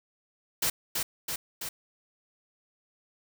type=noise with echo; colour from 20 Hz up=white; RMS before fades=-27 dBFS; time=0.62-0.7 s; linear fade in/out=5 ms; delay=330 ms; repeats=3; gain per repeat=-3 dB; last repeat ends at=1.69 s; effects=none